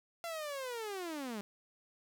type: linear sweep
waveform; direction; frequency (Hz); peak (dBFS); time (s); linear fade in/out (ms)
sawtooth; down; 687 to 195.4; -35; 0.24-1.41; 0
effects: 11-bit